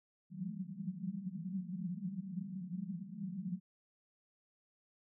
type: band-pass noise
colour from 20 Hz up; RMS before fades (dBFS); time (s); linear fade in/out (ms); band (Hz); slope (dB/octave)
white; -42; 0.3-3.6; 50; 170 to 200; 96
effects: none